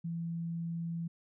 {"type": "tone", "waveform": "sine", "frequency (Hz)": 167.6, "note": "E3", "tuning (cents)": 29, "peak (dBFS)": -34, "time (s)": [0.04, 1.08], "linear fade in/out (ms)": 10, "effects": []}